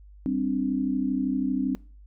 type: chord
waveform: sine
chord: G suspended fourth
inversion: none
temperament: just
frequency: 196 / 261.3 / 294 Hz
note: G3 / C4 / D4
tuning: 0 / -2 / +2 cents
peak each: -31 / -25 / -29 dBFS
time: 0.26-1.75 s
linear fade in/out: 0 ms
effects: noise-tail reverb RT60 0.4 s tail -23 dB re dry + added 50 Hz sine -46 dBFS peak until 2.06 s